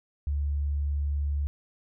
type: tone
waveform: sine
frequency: 72 Hz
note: D2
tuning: 34 cents flat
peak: -25 dBFS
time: 0.27-1.47 s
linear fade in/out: 0 ms
effects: none